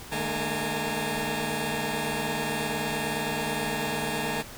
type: tone cluster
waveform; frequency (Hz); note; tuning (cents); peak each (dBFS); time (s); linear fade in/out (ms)
15% pulse; 151.7 / 212.5 / 232.1 / 828 / 911; D#3 / G#3 / A#3 / G#5 / A#5; -44 / +40 / -7 / -5 / -40; -28; 0.11-4.43; 20
effects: pink hiss -43 dBFS RMS until 4.57 s